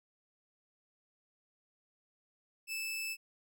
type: tone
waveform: sawtooth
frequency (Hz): 2628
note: E7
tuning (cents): -6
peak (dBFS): -33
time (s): 2.67-3.17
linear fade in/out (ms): 50
effects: none